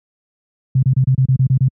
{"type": "tone bursts", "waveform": "sine", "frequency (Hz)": 130.81, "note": "C3", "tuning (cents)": 0, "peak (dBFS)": -9, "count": 9, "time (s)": [0.75, 1.683], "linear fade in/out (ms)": 5, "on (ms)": 77, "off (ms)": 30, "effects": ["high-pass 80 Hz 12 dB/octave"]}